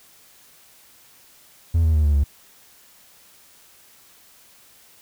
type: tone with pitch steps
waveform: triangle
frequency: 83 / 79.76 / 76.64 / 73.65 / 70.77 Hz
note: E2 / D#2 / D#2 / D2 / C#2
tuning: +12 / +43 / -26 / +6 / +36 cents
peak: -12 dBFS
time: 1.74-2.24 s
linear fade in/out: 10 ms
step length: 100 ms
effects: tanh soft clip ceiling -8 dBFS + white hiss -52 dBFS RMS until 5.01 s